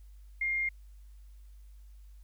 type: tone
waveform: sine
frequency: 2120 Hz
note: C7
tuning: 22 cents sharp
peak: -28 dBFS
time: 0.41-0.69 s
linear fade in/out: 5 ms
effects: added 50 Hz sine -49 dBFS peak until 2.23 s + white hiss -72 dBFS RMS until 2.23 s